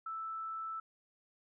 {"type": "tone", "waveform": "sine", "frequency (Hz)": 1319, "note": "E6", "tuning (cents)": 1, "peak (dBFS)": -38, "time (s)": [0.06, 0.8], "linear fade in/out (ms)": 5, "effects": []}